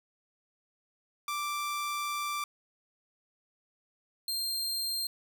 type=tone pair in turn; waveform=sawtooth; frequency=1174.7 / 4186 Hz; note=D6 / C8; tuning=0 / 0 cents; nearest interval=octave + minor seventh; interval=2200 cents; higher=second; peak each=-28 / -28 dBFS; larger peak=neither; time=1.28-2.44 / 4.28-5.07 s; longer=first; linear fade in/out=2 ms; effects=none